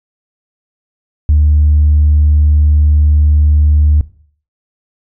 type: tone pair in turn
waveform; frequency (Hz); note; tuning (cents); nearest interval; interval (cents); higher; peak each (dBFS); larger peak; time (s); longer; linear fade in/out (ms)
sine; 75 / 75; D2 / D2; +37 / +37; unison; 0; neither; -4; neither; 1.29-2.97 / 2.97-4.01; first; 0
effects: noise-tail reverb RT60 0.5 s tail -18 dB re dry + tanh soft clip ceiling -2 dBFS